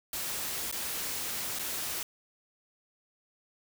white noise with dropouts, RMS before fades -35 dBFS, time 0.13-2.03 s, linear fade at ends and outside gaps 2 ms, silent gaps 0.714-0.725 / 1.588-1.593 s, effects none

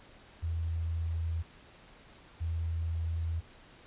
sine tone pair in turn, 82.41 / 82.41 Hz, E2 / E2, 0 / 0 cents, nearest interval unison, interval 0 cents, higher neither, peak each -30 / -30 dBFS, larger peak neither, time 0.42-1.43 / 2.4-3.41 s, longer neither, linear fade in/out 20 ms, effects pink hiss -56 dBFS RMS until 3.86 s + resampled to 8000 Hz

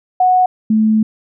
sine tone pair in turn, 736 / 217.7 Hz, F#5 / A3, -9 / -18 cents, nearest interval octave + major sixth, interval 2109 cents, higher first, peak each -8 / -9 dBFS, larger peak first, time 0.2-0.46 / 0.7-1.03 s, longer second, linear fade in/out 5 ms, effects none

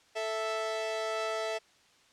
sawtooth tone pair together, 440 / 659.3 Hz, A4 / E5, 0 / 0 cents, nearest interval perfect fifth, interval 700 cents, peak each -32 / -29 dBFS, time 0.15-1.59 s, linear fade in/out 20 ms, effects white hiss -63 dBFS RMS until 2.12 s + low-pass 6000 Hz 12 dB/octave

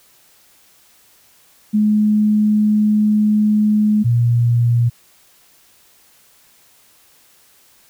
sine tone pair in turn, 211.7 / 118.81 Hz, G#3 / A#2, +33 / +33 cents, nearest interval minor seventh, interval 1000 cents, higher first, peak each -11 dBFS, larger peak neither, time 1.73-4.04 / 4.04-4.9 s, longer first, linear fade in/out 20 ms, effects white hiss -52 dBFS RMS until 7.89 s

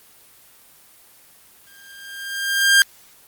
sawtooth tone with exponential growth, 1600 Hz, G6, 35 cents sharp, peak -5 dBFS, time 1.67-2.82 s, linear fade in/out 1 ms, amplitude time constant 250 ms, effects white hiss -50 dBFS RMS until 3.27 s + Opus 24 kbps

